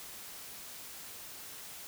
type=silence; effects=white hiss -47 dBFS RMS until 1.87 s